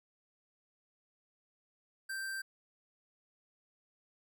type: tone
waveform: square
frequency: 1568 Hz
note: G6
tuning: in tune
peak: -38 dBFS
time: 2.09-2.42 s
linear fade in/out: 10 ms
effects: none